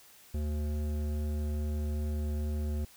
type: tone with hard clipping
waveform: sine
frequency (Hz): 74.8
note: D2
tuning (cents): +32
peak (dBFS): -32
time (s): 0.34-2.85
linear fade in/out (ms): 5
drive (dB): 13
effects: white hiss -57 dBFS RMS until 2.96 s